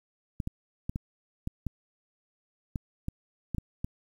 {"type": "clicks", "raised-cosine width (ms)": 5, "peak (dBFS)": -19, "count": 11, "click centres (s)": [0.402, 0.474, 0.895, 0.959, 1.474, 1.667, 2.758, 3.084, 3.547, 3.583, 3.845], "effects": ["9-bit"]}